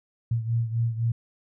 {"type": "beating tone pair", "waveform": "sine", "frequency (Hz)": [114.8, 118.7], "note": ["A#2", "A#2"], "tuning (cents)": [-26, 32], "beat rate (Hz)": 3.9, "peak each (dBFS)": [-24, -29], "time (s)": [0.31, 1.12], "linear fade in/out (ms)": 5, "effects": []}